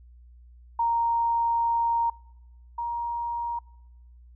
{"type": "tone pair in turn", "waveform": "sine", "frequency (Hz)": [931, 942.4], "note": ["A#5", "A#5"], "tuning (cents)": [-2, 19], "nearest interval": "unison", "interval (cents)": 21, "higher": "second", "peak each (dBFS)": [-21, -27], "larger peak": "first", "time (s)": [[0.79, 2.1], [2.78, 3.59]], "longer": "first", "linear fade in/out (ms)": 5, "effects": ["noise-tail reverb RT60 1.0 s tail -26 dB re dry", "added 60 Hz sine -48 dBFS peak until 4.35 s"]}